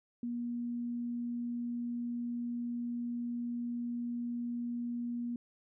sine tone, 239.1 Hz, A#3, 44 cents sharp, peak -34 dBFS, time 0.23-5.36 s, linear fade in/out 2 ms, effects none

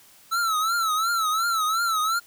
square tone with vibrato, 1319 Hz, E6, 1 cent sharp, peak -22 dBFS, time 0.31-2.2 s, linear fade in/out 20 ms, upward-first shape triangle, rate 2.8 Hz, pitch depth 120 cents each way, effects white hiss -53 dBFS RMS until 2.26 s

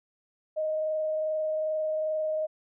sine tone with frequency modulation, 623 Hz, D#5, 2 cents sharp, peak -26 dBFS, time 0.56-2.47 s, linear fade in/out 20 ms, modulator 22.5 Hz, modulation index 0.23, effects none

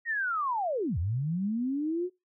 sine linear two-way sweep, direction down then up, 1900 to 76.8 to 370.8 Hz, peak -27 dBFS, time 0.05-2.1 s, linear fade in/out 50 ms, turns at 0.98 s, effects noise-tail reverb RT60 0.2 s tail -21 dB re dry

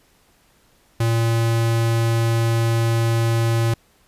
square tone, 115 Hz, A#2, 23 cents flat, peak -17 dBFS, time 1-3.74 s, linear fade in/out 5 ms, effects pink hiss -58 dBFS RMS until 4.07 s + resampled to 32000 Hz

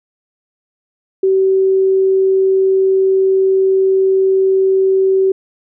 sine tone, 382.6 Hz, G4, 42 cents flat, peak -9 dBFS, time 1.23-5.32 s, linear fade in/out 5 ms, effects none

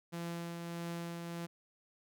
sawtooth tone with tremolo, 170 Hz, F3, 46 cents flat, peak -34 dBFS, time 0.12-1.47 s, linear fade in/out 20 ms, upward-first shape triangle, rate 1.6 Hz, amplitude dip 35%, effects none

